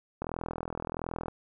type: click train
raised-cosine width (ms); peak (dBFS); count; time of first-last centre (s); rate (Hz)
1; -20; 45; 0.22-1.283; 41.4
effects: none